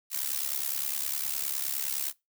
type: noise with amplitude modulation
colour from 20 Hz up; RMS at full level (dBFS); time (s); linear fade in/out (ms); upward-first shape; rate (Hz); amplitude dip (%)
blue; -28; 0.1-2.13; 50; sine; 69.7; 85
effects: noise-tail reverb RT60 0.2 s tail -21 dB re dry